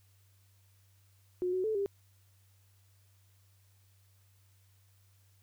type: tone with pitch steps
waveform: sine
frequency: 361.6 / 371.1 / 436.4 / 398.3 Hz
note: F#4 / F#4 / A4 / G4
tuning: -40 / +5 / -14 / +28 cents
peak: -29 dBFS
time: 1.42-1.86 s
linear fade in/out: 0 ms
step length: 110 ms
effects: added 97 Hz sine -63 dBFS peak until 5.42 s + white hiss -71 dBFS RMS until 5.42 s